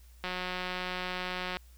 click train, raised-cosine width 0.3 ms, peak -19 dBFS, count 243, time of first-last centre 0.24-1.57 s, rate 182 Hz, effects added 60 Hz sine -52 dBFS peak until 1.77 s + white hiss -64 dBFS RMS until 1.77 s

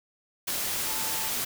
sine tone in noise, 880 Hz, A5, in tune, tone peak -40 dBFS, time 0.86-1.29 s, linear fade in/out 10 ms, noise white, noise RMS -30 dBFS, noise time 0.47-1.45 s, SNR -13 dB, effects none

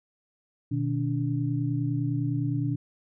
sine tone cluster, 123.9 / 153.7 / 288.4 Hz, B2 / D#3 / D4, +6 / -21 / -31 cents, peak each -27 / -31 / -30 dBFS, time 0.71-2.76 s, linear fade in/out 10 ms, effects none

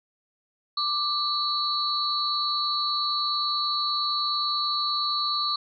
sine tone cluster, 1179 / 3966 / 4345 Hz, D6 / B7 / C#8, +6 / +7 / -35 cents, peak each -28 dBFS, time 0.77-5.56 s, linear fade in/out 5 ms, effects none

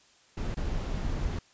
brown noise with dropouts, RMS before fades -31 dBFS, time 0.37-1.39 s, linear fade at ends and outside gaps 5 ms, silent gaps 0.546-0.569 s, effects white hiss -61 dBFS RMS until 1.53 s + resampled to 16000 Hz

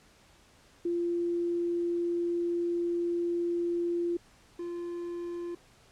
sine / triangle tone pair in turn, 344.9 / 346.2 Hz, F4 / F4, -22 / -15 cents, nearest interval unison, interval 7 cents, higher second, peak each -27 / -32 dBFS, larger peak first, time 0.85-4.17 / 4.59-5.55 s, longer first, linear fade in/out 5 ms, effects pink hiss -60 dBFS RMS until 5.91 s + low-pass 9000 Hz 12 dB/octave

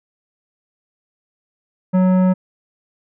triangle tone with tanh clipping, 185 Hz, F#3, in tune, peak -13 dBFS, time 1.93-2.34 s, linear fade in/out 20 ms, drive 17 dB, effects none

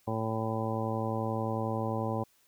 harmonic tone, 111.3 Hz, A2, 20 cents sharp, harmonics 1 / 2 / 3 / 4 / 5 / 6 / 7 / 8 / 9, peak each -34 / -36 / -39 / -39 / -37 / -48 / -38 / -45 / -40 dBFS, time 0.07-2.24 s, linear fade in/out 10 ms, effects white hiss -67 dBFS RMS until 2.47 s

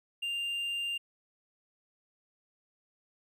triangle tone, 2794 Hz, F7, in tune, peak -30 dBFS, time 0.22-0.98 s, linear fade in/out 10 ms, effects none

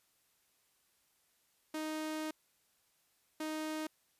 sawtooth tone bursts at uneven times, 311.1 Hz, D#4, in tune, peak -33 dBFS, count 2, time 1.74-2.31 / 3.4-3.87 s, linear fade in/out 5 ms, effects white hiss -74 dBFS RMS until 4.19 s + resampled to 32000 Hz

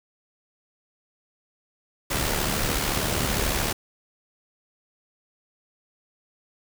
pink noise with amplitude modulation, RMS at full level -23 dBFS, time 2.1-3.73 s, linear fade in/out 10 ms, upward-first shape sine, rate 73.4 Hz, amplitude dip 50%, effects none

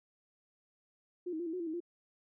sine tone with pitch steps, 355.8 / 316.1 / 347.6 / 323.4 / 364.7 / 336.9 / 315.4 / 346.9 Hz, F4 / D#4 / F4 / E4 / F#4 / E4 / D#4 / F4, +32 / +27 / -8 / -33 / -25 / +38 / +24 / -12 cents, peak -35 dBFS, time 1.26-1.804 s, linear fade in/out 10 ms, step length 68 ms, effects none

